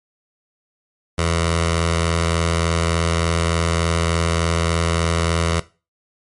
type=tone with notch filter; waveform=10% pulse; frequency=83.4 Hz; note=E2; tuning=21 cents sharp; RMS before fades=-19 dBFS; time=1.18-5.6 s; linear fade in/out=5 ms; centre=270 Hz; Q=0.8; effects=noise-tail reverb RT60 0.3 s tail -18 dB re dry + MP3 48 kbps